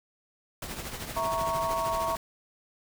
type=noise with tremolo; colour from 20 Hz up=pink; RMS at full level=-35 dBFS; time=0.62-2.17 s; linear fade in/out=2 ms; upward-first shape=triangle; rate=13 Hz; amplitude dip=60%
type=chord; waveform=sine; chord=A# diminished; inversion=second; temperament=equal; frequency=659.3 / 932.3 / 1108.7 Hz; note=E5 / A#5 / C#6; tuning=0 / 0 / 0 cents; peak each=-31 dBFS; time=1.16-2.16 s; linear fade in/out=10 ms
effects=none